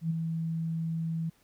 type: tone with ADSR envelope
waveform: sine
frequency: 163.4 Hz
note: E3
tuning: 15 cents flat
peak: -24 dBFS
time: 0.01-1.3 s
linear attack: 93 ms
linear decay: 12 ms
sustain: -5 dB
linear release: 11 ms
effects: pink hiss -66 dBFS RMS until 1.43 s